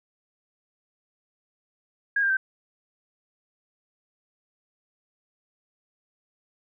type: tone with pitch steps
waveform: sine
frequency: 1637 / 1593.2 / 1550.5 Hz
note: G#6 / G6 / G6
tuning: -25 / +28 / -19 cents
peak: -20 dBFS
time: 2.16-2.37 s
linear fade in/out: 5 ms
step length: 70 ms
effects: none